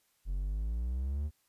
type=exponential sweep; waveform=triangle; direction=up; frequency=43.65 to 76.5 Hz; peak=-29 dBFS; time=0.25-1.31 s; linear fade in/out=50 ms; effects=white hiss -73 dBFS RMS until 1.48 s + resampled to 32000 Hz